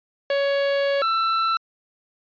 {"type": "tone pair in turn", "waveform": "45% pulse", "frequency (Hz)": [559, 1333.8], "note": ["C#5", "E6"], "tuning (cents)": [14, 20], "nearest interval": "octave + minor third", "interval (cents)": 1506, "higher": "second", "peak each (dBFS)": [-19, -19], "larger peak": "neither", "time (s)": [[0.3, 1.02], [1.02, 1.57]], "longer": "first", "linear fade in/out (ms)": 2, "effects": ["resampled to 11025 Hz"]}